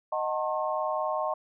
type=chord; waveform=sine; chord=D# diminished seventh; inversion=none; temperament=just; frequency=622.3 / 746.7 / 896 / 1075.3 Hz; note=D#5 / F#5 / A5 / C6; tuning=0 / +16 / +31 / +47 cents; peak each=-30 / -34 / -34 / -32 dBFS; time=0.12-1.34 s; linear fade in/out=5 ms; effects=none